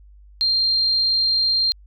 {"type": "tone", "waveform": "sine", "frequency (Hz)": 4186, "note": "C8", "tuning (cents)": 0, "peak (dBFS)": -16, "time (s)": [0.41, 1.72], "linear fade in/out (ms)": 0, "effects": ["added 50 Hz sine -44 dBFS peak until 1.86 s"]}